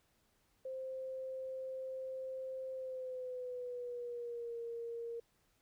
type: tone with pitch glide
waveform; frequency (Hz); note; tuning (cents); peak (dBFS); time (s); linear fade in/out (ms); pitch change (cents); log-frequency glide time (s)
sine; 523.3 to 466.2; C5 to A#4; 0 to 0; -40; 0.65-5.2; 5; -200; 2.73-4.58
effects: pink hiss -75 dBFS RMS until 5.61 s